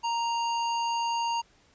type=tone; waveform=square; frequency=932.3 Hz; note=A#5; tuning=in tune; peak=-27 dBFS; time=0.03-1.42 s; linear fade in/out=20 ms; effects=pink hiss -62 dBFS RMS until 1.74 s + resampled to 16000 Hz